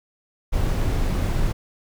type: noise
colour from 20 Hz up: brown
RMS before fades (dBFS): -21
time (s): 0.52-1.53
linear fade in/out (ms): 20
effects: none